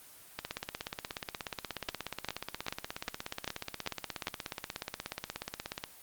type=two click trains; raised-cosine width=0.2 ms; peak=-15 / -18 dBFS; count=7 / 92; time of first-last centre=1.89-4.271 / 0.39-5.839 s; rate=2.52 / 16.7 Hz; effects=white hiss -54 dBFS RMS until 6.02 s + Opus 24 kbps